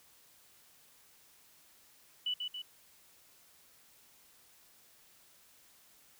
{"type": "tone with echo", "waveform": "sine", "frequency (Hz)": 2968, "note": "F#7", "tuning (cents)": 5, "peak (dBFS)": -31, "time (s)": [2.26, 2.34], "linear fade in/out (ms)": 5, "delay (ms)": 140, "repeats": 2, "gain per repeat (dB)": -4, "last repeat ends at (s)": 2.62, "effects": ["white hiss -63 dBFS RMS until 6.19 s"]}